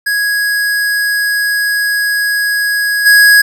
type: tone with level steps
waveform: square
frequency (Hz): 1661.2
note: G#6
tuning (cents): 0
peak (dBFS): -12 / -4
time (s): 0.06-3.42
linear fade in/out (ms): 10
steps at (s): 3.05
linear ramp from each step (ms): 20
effects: none